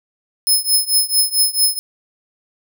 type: tone with tremolo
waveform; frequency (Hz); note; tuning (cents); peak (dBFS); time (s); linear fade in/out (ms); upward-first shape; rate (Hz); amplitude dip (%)
10% pulse; 5180; E8; -31; -4; 0.47-1.79; 0; triangle; 4.5; 95
effects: none